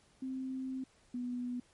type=tone pair in turn; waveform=sine; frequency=261.6 / 246.1 Hz; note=C4 / B3; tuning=0 / -6 cents; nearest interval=minor second; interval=106 cents; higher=first; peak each=-36 / -35 dBFS; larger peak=second; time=0.22-0.84 / 1.14-1.6 s; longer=first; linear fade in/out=5 ms; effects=pink hiss -67 dBFS RMS until 1.73 s + MP3 48 kbps